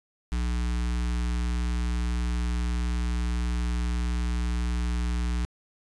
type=tone with notch filter; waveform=square; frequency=59.6 Hz; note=A#1; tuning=39 cents sharp; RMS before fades=-27 dBFS; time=0.32-5.45 s; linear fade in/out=0 ms; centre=560 Hz; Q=0.84; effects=resampled to 22050 Hz